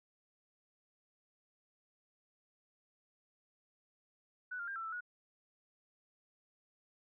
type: tone with pitch steps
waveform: sine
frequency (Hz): 1485 / 1398 / 1597 / 1338 / 1321 / 1456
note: F#6 / F6 / G6 / E6 / E6 / F#6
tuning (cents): +6 / +1 / +32 / +25 / +3 / -28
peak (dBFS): -39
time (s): 4.51-5.008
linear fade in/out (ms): 10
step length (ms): 83
effects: none